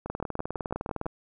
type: two click trains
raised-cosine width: 1 ms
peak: -17 / -21 dBFS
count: 20 / 7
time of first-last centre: 0.1-1.064 / 0.06-1.058 s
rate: 19.7 / 6.01 Hz
effects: none